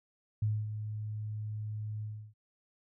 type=tone with ADSR envelope; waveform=sine; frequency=106.9 Hz; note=A2; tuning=49 cents flat; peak=-26 dBFS; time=0.42-2.34 s; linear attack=5 ms; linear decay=240 ms; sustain=-9 dB; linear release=320 ms; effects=none